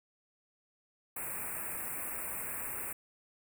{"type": "band-stop noise", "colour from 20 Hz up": "white", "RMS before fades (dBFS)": -39, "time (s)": [1.16, 2.93], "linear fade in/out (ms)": 5, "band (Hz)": [2600, 7900], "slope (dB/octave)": 96, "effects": []}